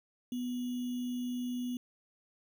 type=tone with sample-and-hold; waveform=sine; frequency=246.9 Hz; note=B3; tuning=in tune; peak=-33 dBFS; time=0.32-1.77 s; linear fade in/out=2 ms; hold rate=3150 Hz; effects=none